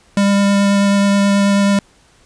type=tone with vibrato; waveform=square; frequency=200 Hz; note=G3; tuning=35 cents sharp; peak=-11 dBFS; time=0.17-1.79 s; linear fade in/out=2 ms; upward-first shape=sine; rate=9.3 Hz; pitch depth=9 cents each way; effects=pink hiss -51 dBFS RMS until 2.25 s + resampled to 22050 Hz